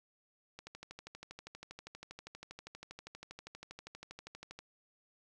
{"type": "click train", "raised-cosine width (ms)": 0.2, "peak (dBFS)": -30, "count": 51, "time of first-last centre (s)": [0.59, 4.59], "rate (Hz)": 12.5, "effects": []}